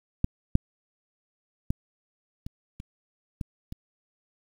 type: clicks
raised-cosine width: 5 ms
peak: -10 / -6 / -13 / -24 / -27 / -18 / -24 dBFS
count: 7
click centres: 0.244 / 0.554 / 1.705 / 2.465 / 2.801 / 3.412 / 3.724 s
effects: 8-bit